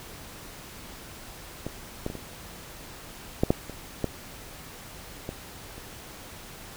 clicks, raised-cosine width 2 ms, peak -18 / -15 / -22 / -23 / -7 / -6 / -24 / -12 / -19 / -29 dBFS, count 10, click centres 1.666 / 2.064 / 2.101 / 2.153 / 3.435 / 3.505 / 3.697 / 4.043 / 5.291 / 5.78 s, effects pink hiss -44 dBFS RMS until 6.76 s

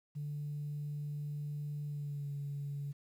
sine tone with pitch glide, 146.83 to 142.32 Hz, D3 to C#3, 0 to +46 cents, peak -36 dBFS, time 0.15-2.93 s, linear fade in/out 20 ms, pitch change -54 cents, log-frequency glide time 1.85-2.3 s, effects tanh soft clip ceiling -33 dBFS + 11-bit

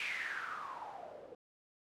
blue noise with low-pass filter sweep, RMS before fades -43 dBFS, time 0-1.35 s, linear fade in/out 2 ms, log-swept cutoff 2500 to 470 Hz, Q 7, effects none

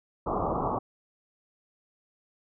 white low-pass noise, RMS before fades -29 dBFS, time 0.26-0.79 s, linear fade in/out 10 ms, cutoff 1200 Hz, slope 96 dB/octave, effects none

